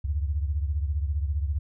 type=beating tone pair; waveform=sine; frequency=71.2 / 86.2 Hz; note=C#2 / F2; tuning=+47 / -22 cents; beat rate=15 Hz; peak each=-25 / -31 dBFS; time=0.04-1.59 s; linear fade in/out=10 ms; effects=none